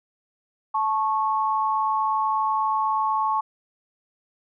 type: tone pair together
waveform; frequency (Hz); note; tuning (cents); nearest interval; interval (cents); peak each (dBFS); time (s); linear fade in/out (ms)
sine; 871.8 / 1100; A5 / C#6; -16 / -14; major third; 402; -23 / -23; 0.74-3.41; 10
effects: none